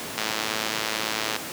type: click train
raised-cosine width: 0.2 ms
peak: -8 dBFS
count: 130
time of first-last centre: 0.18-1.363 s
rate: 109 Hz
effects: pink hiss -33 dBFS RMS until 1.52 s + high-pass 200 Hz 12 dB/octave